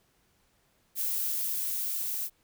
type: noise with level ramp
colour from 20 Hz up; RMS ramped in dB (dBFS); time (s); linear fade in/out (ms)
violet; -30 to -33; 0.95-2.3; 50
effects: pink hiss -69 dBFS RMS until 2.43 s